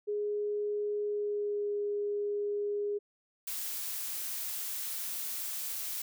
sine tone with pitch glide, 415.3 to 411 Hz, G#4 to G#4, 0 to -18 cents, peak -30 dBFS, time 0.07-2.99 s, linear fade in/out 20 ms, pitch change -18 cents, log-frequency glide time 1.04-1.73 s
blue noise, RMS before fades -37 dBFS, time 3.47-6.02 s, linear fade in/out 5 ms
effects none

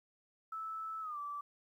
sine tone with pitch glide, 1311 to 1161.2 Hz, E6 to D6, -10 to -20 cents, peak -39 dBFS, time 0.52-1.41 s, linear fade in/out 5 ms, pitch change -210 cents, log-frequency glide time 1.01-1.18 s, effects 12-bit

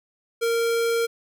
square tone, 463 Hz, A#4, 12 cents flat, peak -21 dBFS, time 0.41-1.07 s, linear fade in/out 20 ms, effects none

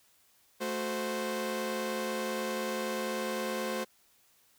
sawtooth tone cluster, 218.5 / 367.5 / 521 Hz, A3 / F#4 / C5, -12 / -12 / -7 cents, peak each -33 / -34 / -31 dBFS, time 0.6-3.85 s, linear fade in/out 20 ms, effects white hiss -66 dBFS RMS until 4.58 s

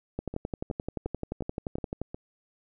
two click trains, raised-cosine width 2 ms, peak -23 / -18 dBFS, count 6 / 22, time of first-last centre 0.34-2.145 / 0.19-2.016 s, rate 2.77 / 11.5 Hz, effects none

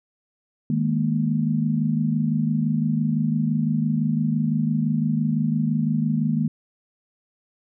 sine chord, D# suspended fourth, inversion none, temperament just, 155.56 / 207.4 / 233.3 Hz, D#3 / G#3 / A#3, 0 / -2 / +2 cents, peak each -23 / -25 / -23 dBFS, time 0.7-6.48 s, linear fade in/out 2 ms, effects none

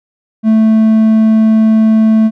triangle tone, 220 Hz, A3, in tune, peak -3 dBFS, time 0.43-2.31 s, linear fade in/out 50 ms, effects none

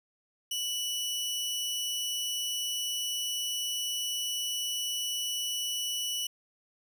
sawtooth tone pair together, 2960 / 5588 Hz, F#7 / F8, 0 / 0 cents, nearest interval major seventh, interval 1100 cents, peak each -28 / -37 dBFS, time 0.51-6.27 s, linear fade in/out 5 ms, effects none

